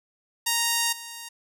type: tone with level steps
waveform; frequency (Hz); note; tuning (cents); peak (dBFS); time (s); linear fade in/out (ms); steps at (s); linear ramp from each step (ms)
5% pulse; 932.3; A#5; 0; -10 / -25; 0.46-1.29; 10; 0.92; 10
effects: none